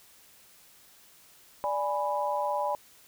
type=chord; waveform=sine; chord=G# diminished; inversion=second; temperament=equal; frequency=587.3 / 830.6 / 987.8 Hz; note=D5 / G#5 / B5; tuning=0 / 0 / 0 cents; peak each=-31 dBFS; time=1.64-2.75 s; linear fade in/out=0 ms; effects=white hiss -57 dBFS RMS until 3.07 s

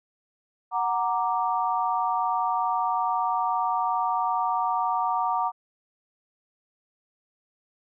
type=chord; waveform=sine; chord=Gb augmented; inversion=none; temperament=equal; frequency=740 / 932.3 / 1174.7 Hz; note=Gb5 / Bb5 / D6; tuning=0 / 0 / 0 cents; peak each=-27 / -26 / -28 dBFS; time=0.71-5.52 s; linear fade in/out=50 ms; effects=none

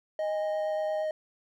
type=tone with vibrato; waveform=triangle; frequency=622.3 Hz; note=D#5; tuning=in tune; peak=-26 dBFS; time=0.19-1.11 s; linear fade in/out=2 ms; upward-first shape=sine; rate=8.6 Hz; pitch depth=8 cents each way
type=tone with pitch glide; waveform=sine; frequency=816 to 807.1 Hz; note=G#5 to G#5; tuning=-31 to -50 cents; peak=-36 dBFS; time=0.19-1.06 s; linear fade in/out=50 ms; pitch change=-19 cents; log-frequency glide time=0.31-0.73 s
effects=none

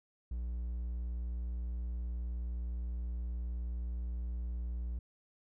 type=tone; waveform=triangle; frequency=59.6 Hz; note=A#1; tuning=39 cents sharp; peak=-33 dBFS; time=0.31-4.99 s; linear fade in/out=5 ms; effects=none

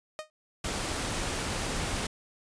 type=tone with exponential decay; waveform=sawtooth; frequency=619 Hz; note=D#5; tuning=9 cents flat; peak=-28 dBFS; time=0.19-0.3 s; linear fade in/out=0 ms; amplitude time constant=23 ms
type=noise; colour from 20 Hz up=pink; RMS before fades=-32 dBFS; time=0.64-2.07 s; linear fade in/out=5 ms
effects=resampled to 22050 Hz

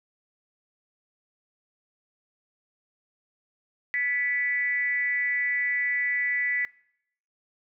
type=tone with frequency modulation; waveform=sine; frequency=1975.5 Hz; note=B6; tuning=in tune; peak=-24 dBFS; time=3.94-6.65 s; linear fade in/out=0 ms; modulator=267 Hz; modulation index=0.56; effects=noise-tail reverb RT60 0.7 s tail -22 dB re dry

